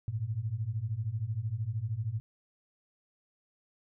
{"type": "beating tone pair", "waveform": "sine", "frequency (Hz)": [102.7, 115.7], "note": ["G#2", "A#2"], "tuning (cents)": [-19, -13], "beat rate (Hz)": 13, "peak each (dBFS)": [-35, -33], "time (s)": [0.08, 2.2], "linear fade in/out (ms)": 0, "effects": []}